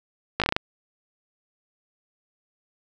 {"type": "slowing click train", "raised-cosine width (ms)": 0.3, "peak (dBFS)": -5, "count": 7, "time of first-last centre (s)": [0.4, 0.565], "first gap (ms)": 17, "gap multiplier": 1.19, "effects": []}